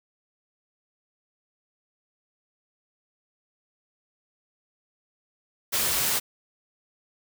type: noise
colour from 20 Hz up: white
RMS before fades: -25 dBFS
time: 5.72-6.2 s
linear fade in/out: 20 ms
effects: none